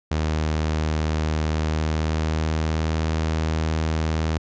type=tone with pitch glide; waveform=sawtooth; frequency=77.78 to 79.32 Hz; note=D#2 to D#2; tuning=0 to +34 cents; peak=-17 dBFS; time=0.11-4.38 s; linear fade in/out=5 ms; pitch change=+34 cents; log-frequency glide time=1.47-2.97 s; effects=resampled to 16000 Hz